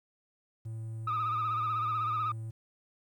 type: tone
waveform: triangle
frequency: 111.8 Hz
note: A2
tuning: 28 cents sharp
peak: -34 dBFS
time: 0.65-2.51 s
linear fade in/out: 10 ms
type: tone with vibrato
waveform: sine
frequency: 1244 Hz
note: D#6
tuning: 1 cent flat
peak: -27 dBFS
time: 1.07-2.32 s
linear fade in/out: 5 ms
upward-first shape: sine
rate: 16 Hz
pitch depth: 67 cents each way
effects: tanh soft clip ceiling -26 dBFS + 11-bit